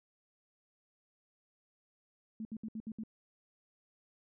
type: tone bursts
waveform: sine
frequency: 220 Hz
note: A3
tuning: in tune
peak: -38 dBFS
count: 6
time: 2.4-3.036 s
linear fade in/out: 2 ms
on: 51 ms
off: 66 ms
effects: none